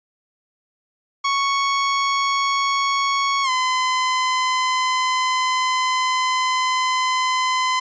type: tone with pitch glide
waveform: sawtooth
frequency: 1108.7 to 1022.6 Hz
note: C#6 to C6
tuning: 0 to -40 cents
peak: -14 dBFS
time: 1.24-7.8 s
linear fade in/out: 10 ms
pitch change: -140 cents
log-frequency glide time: 3.43-3.5 s
effects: resampled to 16000 Hz